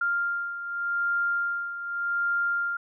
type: beating tone pair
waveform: sine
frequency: 1396.9 / 1397.75 Hz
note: F6 / F6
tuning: 0 / +1 cents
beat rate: 0.85 Hz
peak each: -26 / -32 dBFS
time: 0.01-2.77 s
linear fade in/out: 5 ms
effects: none